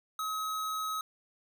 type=tone; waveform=square; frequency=1276 Hz; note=D#6; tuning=43 cents sharp; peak=-33 dBFS; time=0.19-1.01 s; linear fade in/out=2 ms; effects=none